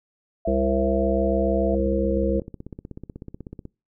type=tone; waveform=sine; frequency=665 Hz; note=E5; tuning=15 cents sharp; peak=-25 dBFS; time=0.45-1.75 s; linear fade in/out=5 ms
type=harmonic tone; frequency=67 Hz; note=C2; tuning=42 cents sharp; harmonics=1 / 3 / 5 / 7 / 8; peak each=-26 / -26 / -26 / -26 / -26 dBFS; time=0.47-2.4 s; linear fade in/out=5 ms
type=click train; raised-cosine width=3 ms; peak=-23 dBFS; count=32; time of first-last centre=1.74-3.654 s; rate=16.2 Hz
effects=noise-tail reverb RT60 0.3 s tail -26 dB re dry